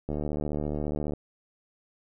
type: click train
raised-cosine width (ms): 2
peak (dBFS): -18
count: 79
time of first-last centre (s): 0.09-1.136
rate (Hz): 74.6
effects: none